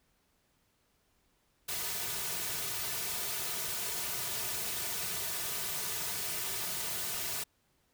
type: noise with comb filter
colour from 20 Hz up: white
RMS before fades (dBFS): -36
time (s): 1.68-7.44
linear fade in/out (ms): 10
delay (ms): 3.7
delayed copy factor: -0.95
effects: pink hiss -73 dBFS RMS until 7.93 s